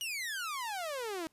sawtooth exponential sweep, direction down, 2960 to 311.1 Hz, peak -32 dBFS, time 0.01-1.27 s, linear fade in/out 0 ms, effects pink hiss -72 dBFS RMS until 1.32 s + resampled to 32000 Hz

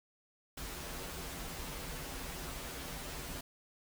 pink noise with comb filter, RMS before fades -43 dBFS, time 0.57-3.41 s, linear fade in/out 5 ms, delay 9.5 ms, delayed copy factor -0.85, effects none

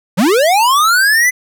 square linear sweep, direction up, 156.3 to 2047 Hz, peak -9 dBFS, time 0.17-1.31 s, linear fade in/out 20 ms, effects none

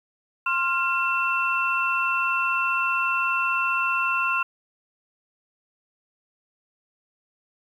sine tone cluster, 1054 / 1389 / 2692 Hz, C6 / F6 / E7, +12 / -10 / +36 cents, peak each -26 / -25 / -25 dBFS, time 0.46-4.43 s, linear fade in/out 5 ms, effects 9-bit

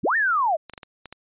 sine linear two-way sweep, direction up then down, 75.6 to 1864.7 to 587 Hz, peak -18 dBFS, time 0.03-0.57 s, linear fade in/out 20 ms, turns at 0.16 s
clicks, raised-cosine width 0.2 ms, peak -20 dBFS, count 6, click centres 0.697 / 0.736 / 0.778 / 0.832 / 1.057 / 1.126 s
effects resampled to 8000 Hz

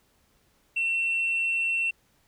sine tone with amplitude modulation, 2704 Hz, E7, 43 cents sharp, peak -21 dBFS, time 0.76-1.91 s, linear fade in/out 10 ms, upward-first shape sine, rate 155 Hz, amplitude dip 25%, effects tanh soft clip ceiling -20 dBFS + pink hiss -66 dBFS RMS until 2.27 s

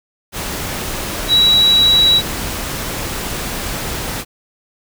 sine tone in noise, 3896 Hz, B7, 24 cents flat, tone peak -8 dBFS, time 1.28-2.22 s, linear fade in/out 50 ms, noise pink, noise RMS -23 dBFS, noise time 0.32-4.25 s, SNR +12 dB, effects none

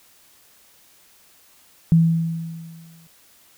sine tone with exponential decay, 164.81 Hz, E3, in tune, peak -9 dBFS, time 1.92-3.07 s, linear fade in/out 0 ms, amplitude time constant 250 ms, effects white hiss -54 dBFS RMS until 3.57 s

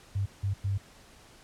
sine tone bursts at uneven times, 98.7 Hz, G2, 12 cents sharp, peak -26 dBFS, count 3, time 0.15-0.26 / 0.43-0.54 / 0.64-0.78 s, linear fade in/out 10 ms, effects pink hiss -55 dBFS RMS until 1.43 s + low-pass 10000 Hz 12 dB/octave

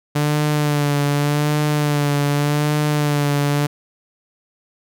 sawtooth tone with vibrato, 146.83 Hz, D3, in tune, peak -12 dBFS, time 0.15-3.67 s, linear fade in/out 10 ms, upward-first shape sine, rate 0.85 Hz, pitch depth 36 cents each way, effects none

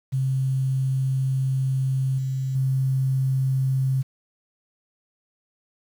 sine tone with level steps, 132.6 Hz, C3, 23 cents sharp, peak -20 / -23 / -19 dBFS, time 0.12-4.03 s, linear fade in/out 20 ms, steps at 2.18 / 2.55 s, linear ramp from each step 5 ms, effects 8-bit

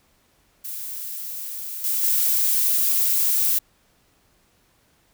violet noise with level steps, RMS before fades -32 / -23 / -20 dBFS, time 0.64-3.59 s, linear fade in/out 10 ms, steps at 1.84 / 2.03 s, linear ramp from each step 2 ms, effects pink hiss -62 dBFS RMS until 5.13 s

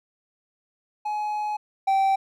triangle tone pair in turn, 843 / 776.7 Hz, G#5 / G5, +26 / -16 cents, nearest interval minor second, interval 142 cents, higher first, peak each -23 / -16 dBFS, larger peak second, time 1.05-1.57 / 1.87-2.16 s, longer first, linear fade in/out 10 ms, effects none

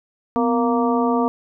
harmonic tone with a mistuned harmonic, 233.1 Hz, A#3, in tune, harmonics 1 / 2 / 3 / 4 / 5, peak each -19 / -22 / -24 / -25 / -26 dBFS, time 0.36-1.28 s, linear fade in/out 0 ms, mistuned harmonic 1, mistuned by +120 cents, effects none

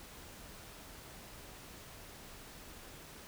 silence, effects pink hiss -52 dBFS RMS until 3.27 s

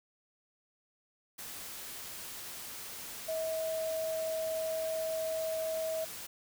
sine tone in noise, 642 Hz, E5, 46 cents flat, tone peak -32 dBFS, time 3.28-6.05 s, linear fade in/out 10 ms, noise white, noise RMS -44 dBFS, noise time 1.38-6.27 s, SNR +9 dB, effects none

